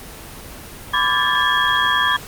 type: tone cluster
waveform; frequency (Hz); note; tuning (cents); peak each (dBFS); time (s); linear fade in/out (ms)
sine; 1008 / 1160 / 1622 / 1744 / 3290; B5 / D6 / G#6 / A6 / G#7; +35 / -22 / -41 / -16 / -17; -21; 0.93-2.17; 10
effects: pink hiss -36 dBFS RMS until 2.27 s + Opus 24 kbps